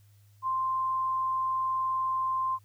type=tone; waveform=sine; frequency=1046.5 Hz; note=C6; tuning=in tune; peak=-26 dBFS; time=0.42-2.59 s; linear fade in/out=50 ms; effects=added 102 Hz sine -56 dBFS peak until 2.64 s + white hiss -69 dBFS RMS until 2.64 s